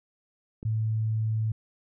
click, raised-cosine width 3 ms, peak -26 dBFS, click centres 0.629 s
sine tone, 110 Hz, A2, in tune, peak -24 dBFS, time 0.65-1.52 s, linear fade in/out 5 ms
effects none

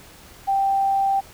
sine tone, 784 Hz, G5, in tune, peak -17 dBFS, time 0.47-1.21 s, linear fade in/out 20 ms, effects pink hiss -46 dBFS RMS until 1.33 s

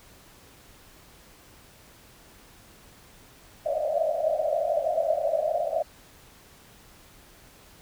white band-pass noise, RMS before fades -26 dBFS, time 3.65-5.83 s, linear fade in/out 10 ms, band 580 to 670 Hz, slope 96 dB/octave, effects pink hiss -53 dBFS RMS until 7.81 s

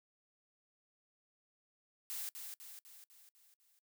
blue noise with echo, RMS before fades -42 dBFS, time 2.1-2.29 s, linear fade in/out 0 ms, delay 250 ms, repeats 6, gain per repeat -5 dB, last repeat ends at 3.79 s, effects noise-tail reverb RT60 0.1 s tail -21 dB re dry

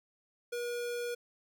square tone, 480.4 Hz, B4, 48 cents flat, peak -35 dBFS, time 0.52-1.15 s, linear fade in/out 10 ms, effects none

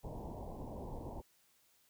pink low-pass noise, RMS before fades -45 dBFS, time 0.03-1.22 s, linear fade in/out 20 ms, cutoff 1000 Hz, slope 96 dB/octave, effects white hiss -71 dBFS RMS until 1.89 s

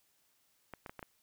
clicks, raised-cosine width 0.5 ms, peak -29 dBFS, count 5, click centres 0.737 / 0.862 / 0.895 / 0.993 / 1.028 s, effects white hiss -73 dBFS RMS until 1.22 s

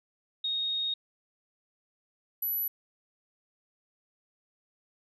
sine tone pair in turn, 3729 / 11877 Hz, A#7 / F#9, 0 / +5 cents, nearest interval octave + minor sixth, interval 2005 cents, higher second, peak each -28 dBFS, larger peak neither, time 0.44-0.94 / 2.42-2.68 s, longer first, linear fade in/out 5 ms, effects none

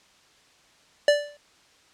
square tone with exponential decay, 585 Hz, D5, 7 cents flat, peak -13 dBFS, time 1.08-1.37 s, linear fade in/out 2 ms, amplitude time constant 63 ms, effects white hiss -58 dBFS RMS until 1.93 s + low-pass 6000 Hz 12 dB/octave

